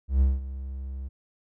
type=tone with ADSR envelope; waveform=triangle; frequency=66.6 Hz; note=C2; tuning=31 cents sharp; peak=-14 dBFS; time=0.08-1.09 s; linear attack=130 ms; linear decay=190 ms; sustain=-16 dB; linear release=18 ms; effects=none